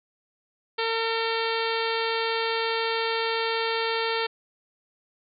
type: harmonic tone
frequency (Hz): 453.6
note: A#4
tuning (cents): -47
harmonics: 1 / 2 / 3 / 4 / 5 / 6 / 7 / 8 / 9 / 10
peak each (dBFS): -28 / -31 / -33 / -34 / -35 / -36 / -36 / -37 / -38 / -38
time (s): 0.78-4.27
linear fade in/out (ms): 10
effects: none